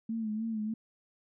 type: tone with vibrato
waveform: sine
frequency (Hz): 220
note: A3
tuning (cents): 0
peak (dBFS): -31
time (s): 0.09-0.74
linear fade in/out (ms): 5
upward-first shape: sine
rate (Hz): 3.3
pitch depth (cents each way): 60
effects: none